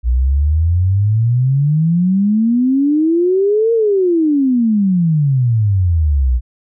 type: exponential two-way sweep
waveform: sine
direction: up then down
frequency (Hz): 58.27 to 466.2 to 58.27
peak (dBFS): -10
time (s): 0.03-6.41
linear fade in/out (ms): 50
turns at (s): 3.73
effects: none